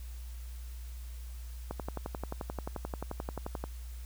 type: click train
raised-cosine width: 1 ms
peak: -22 dBFS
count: 23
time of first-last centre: 1.71-3.64 s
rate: 11.4 Hz
effects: added 60 Hz sine -40 dBFS peak until 4.05 s + white hiss -57 dBFS RMS until 4.05 s